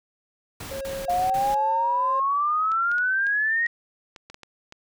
pink noise bursts, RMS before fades -37 dBFS, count 4, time 0.6-1.548 s, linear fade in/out 5 ms, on 210 ms, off 36 ms
triangle tone with tremolo, 543 Hz, C#5, 36 cents flat, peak -27 dBFS, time 0.71-2.2 s, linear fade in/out 5 ms, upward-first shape sine, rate 1.4 Hz, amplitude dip 45%
sine exponential sweep, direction up, 698.5 to 1894 Hz, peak -20 dBFS, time 1.08-3.67 s, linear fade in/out 5 ms
clicks, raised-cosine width 0.2 ms, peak -25 dBFS, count 10, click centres 2.718 / 2.916 / 2.983 / 3.268 / 3.663 / 4.162 / 4.3 / 4.344 / 4.433 / 4.724 s
effects none

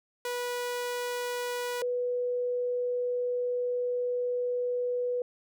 sawtooth / sine tone pair in turn, 488.8 / 491.9 Hz, B4 / B4, -18 / -7 cents, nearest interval unison, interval 11 cents, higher second, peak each -27 dBFS, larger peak neither, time 0.25-1.82 / 1.82-5.22 s, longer second, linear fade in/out 2 ms, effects none

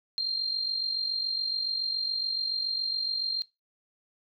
sine tone with amplitude modulation, 4186 Hz, C8, in tune, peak -24 dBFS, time 0.18-3.42 s, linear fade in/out 0 ms, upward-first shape sine, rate 47.1 Hz, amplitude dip 60%, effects noise-tail reverb RT60 0.2 s tail -18 dB re dry

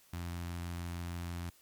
sawtooth tone with notch filter, 86.5 Hz, F2, 16 cents flat, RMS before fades -40 dBFS, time 0.13-1.5 s, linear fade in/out 5 ms, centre 480 Hz, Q 1.2, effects white hiss -64 dBFS RMS until 1.61 s + MP3 96 kbps

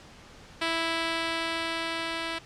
5% pulse tone with level ramp, 329.6 Hz, E4, in tune, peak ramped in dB -14 to -19 dBFS, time 0.61-2.39 s, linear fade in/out 10 ms, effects pink hiss -50 dBFS RMS until 2.45 s + low-pass 6000 Hz 12 dB/octave

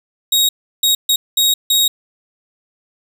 sawtooth tone bursts at uneven times, 3777 Hz, A#7, 22 cents sharp, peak -8 dBFS, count 5, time 0.32-0.49 / 0.83-0.95 / 1.09-1.16 / 1.37-1.54 / 1.7-1.88 s, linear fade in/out 5 ms, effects none

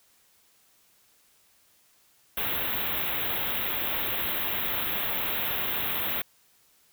white band-stop noise, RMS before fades -29 dBFS, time 2.37-6.22 s, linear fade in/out 5 ms, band 3800 to 12000 Hz, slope 96 dB/octave, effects white hiss -63 dBFS RMS until 6.92 s

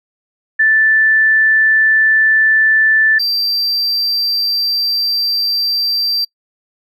sine / triangle tone pair in turn, 1760 / 4699 Hz, A6 / D8, 0 / 0 cents, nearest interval octave + perfect fourth, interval 1700 cents, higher second, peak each -8 / -12 dBFS, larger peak first, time 0.59-3.19 / 3.19-6.25 s, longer second, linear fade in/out 10 ms, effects noise-tail reverb RT60 0.1 s tail -25 dB re dry

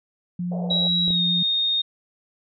sine tone, 176.8 Hz, F3, 22 cents sharp, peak -24 dBFS, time 0.39-1.43 s, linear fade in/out 5 ms
white band-pass noise, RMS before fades -35 dBFS, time 0.51-0.88 s, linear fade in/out 10 ms, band 480 to 710 Hz, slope 48 dB/octave
sine tone with pitch glide, 3868 to 3693 Hz, B7 to A#7, -37 to -17 cents, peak -19 dBFS, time 0.7-1.82 s, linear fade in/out 10 ms, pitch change -80 cents, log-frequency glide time 1.07-1.21 s
clicks, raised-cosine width 2 ms, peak -23 dBFS, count 2, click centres 1.08 / 1.105 s
effects none

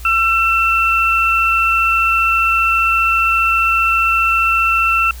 sine tone pair together, 1342.5 / 2685 Hz, E6 / E7, +31 / +31 cents, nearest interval octave, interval 1200 cents, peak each -14 dBFS, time 0.05-5.11 s, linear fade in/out 2 ms, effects added 60 Hz sine -29 dBFS peak until 5.2 s + white hiss -40 dBFS RMS until 5.2 s

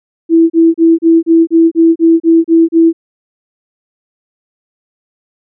sine tone bursts, 329.6 Hz, E4, in tune, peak -3 dBFS, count 11, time 0.29-2.93 s, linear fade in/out 50 ms, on 210 ms, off 33 ms, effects none

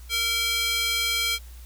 square tone with high-pass filter, 460 Hz, A#4, 23 cents flat, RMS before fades -25 dBFS, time 0.09-1.39 s, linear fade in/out 50 ms, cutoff 2700 Hz, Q 1.7, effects added 60 Hz sine -40 dBFS peak until 1.65 s + white hiss -53 dBFS RMS until 1.65 s

